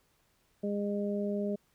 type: harmonic tone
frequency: 203.9 Hz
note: G#3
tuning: 32 cents flat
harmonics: 1 / 2 / 3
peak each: -32 / -35 / -37 dBFS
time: 0.63-1.56 s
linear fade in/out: 10 ms
effects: pink hiss -71 dBFS RMS until 1.74 s

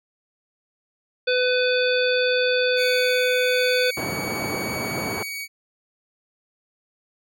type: harmonic tone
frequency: 501 Hz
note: B4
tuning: 25 cents sharp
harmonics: 1 / 3 / 5 / 7 / 9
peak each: -20 / -25 / -27 / -28 / -30 dBFS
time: 1.27-3.91 s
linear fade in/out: 10 ms
type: tone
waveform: sawtooth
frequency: 2254 Hz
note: C#7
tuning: 28 cents sharp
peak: -26 dBFS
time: 2.76-5.48 s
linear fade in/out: 50 ms
type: band-pass noise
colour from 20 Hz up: pink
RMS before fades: -29 dBFS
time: 3.97-5.23 s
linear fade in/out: 2 ms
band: 150 to 1200 Hz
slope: 12 dB/octave
effects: none

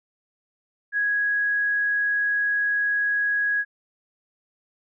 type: tone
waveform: sine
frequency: 1661.2 Hz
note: G#6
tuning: in tune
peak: -20 dBFS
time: 0.92-3.65 s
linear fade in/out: 50 ms
effects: none

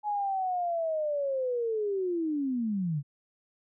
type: linear sweep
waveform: sine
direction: down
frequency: 846 to 135.4 Hz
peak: -27 dBFS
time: 0.03-3.03 s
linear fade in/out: 50 ms
effects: none

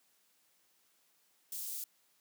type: high-pass noise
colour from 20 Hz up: white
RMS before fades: -41 dBFS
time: 1.52-1.84 s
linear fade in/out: 2 ms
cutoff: 6700 Hz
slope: 12 dB/octave
effects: white hiss -72 dBFS RMS until 2.2 s + high-pass 150 Hz 12 dB/octave

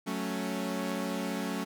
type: chord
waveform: sawtooth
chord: F# minor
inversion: none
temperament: equal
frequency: 185 / 220 / 277.2 Hz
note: F#3 / A3 / C#4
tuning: 0 / 0 / 0 cents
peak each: -32 dBFS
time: 0.06-1.65 s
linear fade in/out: 20 ms
effects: none

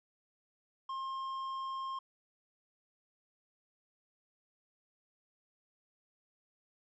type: tone with tanh clipping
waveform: sine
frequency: 1065 Hz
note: C6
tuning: 30 cents sharp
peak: -38 dBFS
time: 0.89-1.99 s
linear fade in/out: 5 ms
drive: 7 dB
effects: none

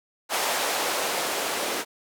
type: noise with band-pass filter sweep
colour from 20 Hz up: blue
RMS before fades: -27 dBFS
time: 0.29-1.85 s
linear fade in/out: 50 ms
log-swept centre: 640 to 410 Hz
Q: 1.2
effects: none

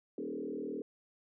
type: tone with frequency modulation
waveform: sine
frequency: 349.2 Hz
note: F4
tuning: in tune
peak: -36 dBFS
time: 0.18-0.82 s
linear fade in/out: 2 ms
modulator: 39.4 Hz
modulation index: 2.9
effects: none

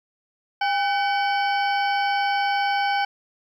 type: harmonic tone with a mistuned harmonic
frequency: 759 Hz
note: F#5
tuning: 44 cents sharp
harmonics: 1 / 2 / 3 / 4 / 6 / 7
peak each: -21 / -27 / -31 / -33 / -37 / -38 dBFS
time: 0.61-3.05 s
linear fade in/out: 5 ms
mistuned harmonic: 1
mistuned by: +100 cents
effects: 9-bit

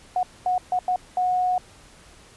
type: tone bursts at uneven times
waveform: sine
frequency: 730 Hz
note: F#5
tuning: 24 cents flat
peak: -19 dBFS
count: 5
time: 0.16-0.23 / 0.46-0.58 / 0.72-0.79 / 0.88-0.96 / 1.17-1.58 s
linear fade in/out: 2 ms
effects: pink hiss -50 dBFS RMS until 2.36 s + resampled to 24000 Hz

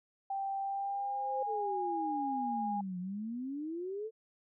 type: tone with pitch glide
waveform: sine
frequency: 784 to 818.7 Hz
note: G5 to G#5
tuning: 0 to -25 cents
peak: -33 dBFS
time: 0.3-2.81 s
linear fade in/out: 5 ms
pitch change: +75 cents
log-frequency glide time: 0.6-1.42 s
type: tone with exponential growth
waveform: sine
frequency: 521 Hz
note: C5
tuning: 7 cents flat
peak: -32 dBFS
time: 0.78-1.43 s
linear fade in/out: 5 ms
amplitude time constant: 140 ms
type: exponential two-way sweep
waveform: sine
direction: down then up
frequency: 453.6 to 177.1 to 453.6 Hz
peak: -36 dBFS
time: 1.46-4.11 s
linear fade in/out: 50 ms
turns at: 2.99 s
effects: none

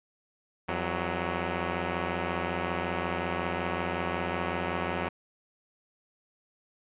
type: tone pair together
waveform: 5% pulse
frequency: 85.44 / 185.6 Hz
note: F2 / F#3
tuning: -37 / +6 cents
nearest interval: octave + minor second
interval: 1343 cents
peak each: -20 / -21 dBFS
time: 0.68-5.09 s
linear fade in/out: 10 ms
effects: resampled to 8000 Hz

